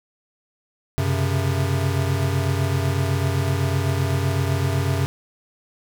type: tone cluster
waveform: square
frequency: 93.6 / 132 / 139.9 Hz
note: F#2 / C3 / C#3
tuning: +20 / +16 / +16 cents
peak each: -23 / -24 / -28 dBFS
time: 0.98-5.06 s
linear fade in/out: 0 ms
effects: none